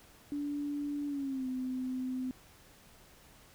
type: tone with pitch glide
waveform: sine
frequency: 289.5 to 256.4 Hz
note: D4 to C4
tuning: -25 to -35 cents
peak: -33 dBFS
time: 0.32-2.31 s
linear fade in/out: 0 ms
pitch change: -210 cents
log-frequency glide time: 1.07-1.47 s
effects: pink hiss -59 dBFS RMS until 3.54 s